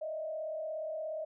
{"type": "tone with frequency modulation", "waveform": "sine", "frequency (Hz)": 628, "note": "D#5", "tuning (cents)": 16, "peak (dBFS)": -35, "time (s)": [0.01, 1.25], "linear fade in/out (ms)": 10, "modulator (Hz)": 37, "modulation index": 0.7, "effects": []}